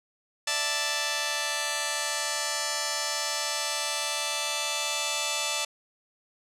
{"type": "chord", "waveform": "5% pulse", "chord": "D suspended second", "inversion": "none", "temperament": "just", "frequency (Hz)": [587.3, 660.7, 881], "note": ["D5", "E5", "A5"], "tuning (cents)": [0, 4, 2], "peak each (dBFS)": [-20, -22, -18], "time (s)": [0.47, 5.65], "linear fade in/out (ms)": 5, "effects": ["low-pass 10000 Hz 12 dB/octave"]}